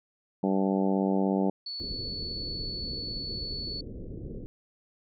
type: harmonic tone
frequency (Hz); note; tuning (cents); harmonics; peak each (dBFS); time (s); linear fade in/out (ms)
96.7; G2; -23; 2 / 3 / 4 / 5 / 6 / 7 / 8 / 9; -26 / -30 / -32 / -34 / -36 / -37 / -38 / -39; 0.43-1.5; 5
type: tone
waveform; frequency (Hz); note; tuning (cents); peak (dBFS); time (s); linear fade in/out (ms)
sine; 4435; C#8; 0; -34; 1.66-3.81; 5
type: low-pass noise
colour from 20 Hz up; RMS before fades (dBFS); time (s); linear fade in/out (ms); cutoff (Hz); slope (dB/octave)
pink; -39; 1.8-4.46; 0; 500; 48
effects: none